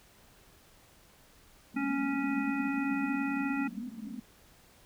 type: band-pass noise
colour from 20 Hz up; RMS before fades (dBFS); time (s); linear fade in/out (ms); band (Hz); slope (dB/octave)
white; -39; 1.74-4.2; 5; 200 to 260; 96
type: harmonic tone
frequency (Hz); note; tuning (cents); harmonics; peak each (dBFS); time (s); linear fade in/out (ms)
277.2; C#4; 0; 1 / 3 / 5 / 7 / 9; -30 / -41 / -40 / -42 / -41; 1.76-3.68; 10
effects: pink hiss -60 dBFS RMS until 4.85 s

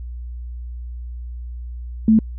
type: tone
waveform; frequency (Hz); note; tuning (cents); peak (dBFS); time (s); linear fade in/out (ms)
sine; 220; A3; 0; -9; 2.08-2.19; 2
effects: added 60 Hz sine -28 dBFS peak until 2.38 s

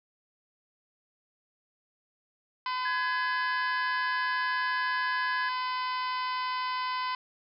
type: harmonic tone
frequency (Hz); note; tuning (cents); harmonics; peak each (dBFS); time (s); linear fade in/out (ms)
507; B4; +45; 2 / 3 / 4 / 5 / 6 / 7 / 8 / 9 / 10; -30 / -41 / -40 / -45 / -43 / -50 / -47 / -46 / -46; 2.66-7.15; 2
type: tone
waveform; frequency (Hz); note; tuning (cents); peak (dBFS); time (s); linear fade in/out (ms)
sine; 1675; G#6; +14; -30; 2.85-5.49; 5
effects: none

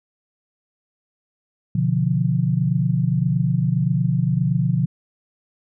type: chord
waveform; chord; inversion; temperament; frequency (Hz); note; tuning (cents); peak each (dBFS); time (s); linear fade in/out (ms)
sine; B diminished; none; equal with one note detuned; 125.12 / 146.83 / 174.61; B2 / D3 / F3; +23 / 0 / 0; -21; 1.75-4.86; 5
effects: none

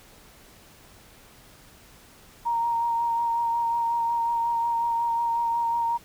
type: tone with vibrato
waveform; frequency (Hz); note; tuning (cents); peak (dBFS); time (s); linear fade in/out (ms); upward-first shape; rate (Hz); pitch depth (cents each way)
sine; 932.3; A#5; 0; -22; 2.45-5.98; 20; sine; 5.5; 17
effects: pink hiss -52 dBFS RMS until 6.04 s

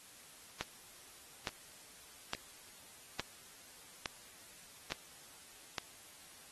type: click train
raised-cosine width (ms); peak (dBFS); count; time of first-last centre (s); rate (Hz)
0.2; -18; 7; 0.61-5.782; 1.16
effects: white hiss -57 dBFS RMS until 6.51 s + AAC 32 kbps

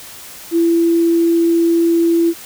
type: tone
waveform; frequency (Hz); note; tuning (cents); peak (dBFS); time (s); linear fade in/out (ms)
sine; 335.7; E4; +32; -10; 0.51-2.34; 50
effects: white hiss -35 dBFS RMS until 2.45 s

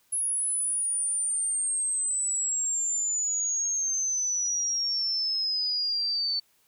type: exponential sweep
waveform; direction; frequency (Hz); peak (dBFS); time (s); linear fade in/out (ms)
sine; down; 10600 to 4486; -25; 0.12-6.4; 10
effects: white hiss -66 dBFS RMS until 6.67 s

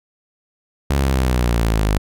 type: linear sweep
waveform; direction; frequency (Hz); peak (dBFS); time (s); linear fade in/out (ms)
sawtooth; down; 70.5 to 50.1; -11; 0.9-1.98; 5
effects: none

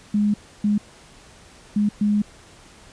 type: tone bursts at uneven times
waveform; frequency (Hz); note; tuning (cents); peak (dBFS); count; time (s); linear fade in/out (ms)
sine; 207.7; G#3; 0; -16; 4; 0.14-0.34 / 0.64-0.78 / 1.76-1.89 / 2.01-2.22; 5
effects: pink hiss -48 dBFS RMS until 2.92 s + resampled to 22050 Hz

